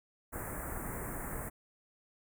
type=band-stop noise; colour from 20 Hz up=pink; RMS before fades=-40 dBFS; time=0.32-1.5 s; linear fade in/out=20 ms; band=2000 to 8000 Hz; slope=48 dB/octave; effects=none